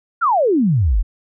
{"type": "exponential sweep", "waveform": "sine", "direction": "down", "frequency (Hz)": [1461, 38.89], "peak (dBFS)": -12, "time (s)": [0.21, 1.03], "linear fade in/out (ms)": 20, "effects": []}